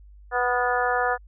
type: harmonic tone with a mistuned harmonic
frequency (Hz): 246.9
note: B3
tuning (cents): 0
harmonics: 2 / 3 / 4 / 5 / 6 / 7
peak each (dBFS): -27 / -25 / -30 / -29 / -28 / -29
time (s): 0.31-1.18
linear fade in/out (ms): 50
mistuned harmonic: 6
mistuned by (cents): -37
effects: added 50 Hz sine -45 dBFS peak until 1.27 s